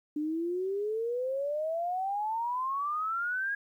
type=exponential sweep; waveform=sine; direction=up; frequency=294.5 to 1657 Hz; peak=-29 dBFS; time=0.16-3.55 s; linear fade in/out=5 ms; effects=11-bit